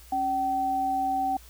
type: tone pair together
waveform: sine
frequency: 275.1 / 767.4 Hz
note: C#4 / G5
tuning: -13 / -37 cents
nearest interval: octave + tritone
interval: 1776 cents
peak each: -34 / -24 dBFS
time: 0.12-1.37 s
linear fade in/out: 5 ms
effects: added 60 Hz sine -49 dBFS peak until 1.49 s + white hiss -53 dBFS RMS until 1.49 s